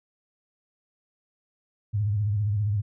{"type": "tone with vibrato", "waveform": "sine", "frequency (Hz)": 103.8, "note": "G#2", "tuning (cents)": 0, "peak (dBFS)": -22, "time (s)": [1.93, 2.82], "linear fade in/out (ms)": 20, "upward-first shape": "sine", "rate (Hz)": 15, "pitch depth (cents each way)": 90, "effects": []}